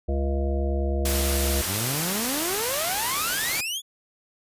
harmonic tone, 69 Hz, C#2, 7 cents flat, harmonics 1 / 3 / 5 / 7 / 9 / 10, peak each -23 / -34 / -32 / -34 / -34 / -38 dBFS, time 0.08-1.62 s, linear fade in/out 10 ms
white noise, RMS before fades -27 dBFS, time 1.05-3.61 s, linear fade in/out 5 ms
sawtooth exponential sweep, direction up, 86.7 to 3489 Hz, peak -24 dBFS, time 1.65-3.82 s, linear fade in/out 50 ms
effects resampled to 32000 Hz

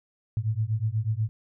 sine beating tone pair, 105.7 / 113.9 Hz, G#2 / A#2, +31 / -40 cents, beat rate 8.2 Hz, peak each -27 dBFS, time 0.37-1.29 s, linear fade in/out 0 ms, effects none

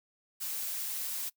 blue noise, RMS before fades -36 dBFS, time 0.4-1.3 s, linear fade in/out 20 ms, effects noise-tail reverb RT60 0.1 s tail -22 dB re dry

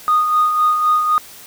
sine tone with tremolo, 1235 Hz, D#6, 13 cents flat, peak -9 dBFS, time 0.08-1.18 s, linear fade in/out 0 ms, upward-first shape sine, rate 3.9 Hz, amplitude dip 50%, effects tanh soft clip ceiling -7 dBFS + white hiss -39 dBFS RMS until 1.46 s

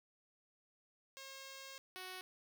5% pulse tone pair in turn, 539 / 370.7 Hz, C#5 / F#4, -49 / +3 cents, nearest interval tritone, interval 648 cents, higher first, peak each -38 / -35 dBFS, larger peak second, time 1.17-1.78 / 1.96-2.21 s, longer first, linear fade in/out 0 ms, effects none

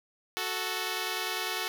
5% pulse tone pair together, 370 / 440 Hz, F#4 / A4, 0 / 0 cents, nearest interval minor third, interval 300 cents, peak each -22 dBFS, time 0.37-1.68 s, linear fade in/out 0 ms, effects none

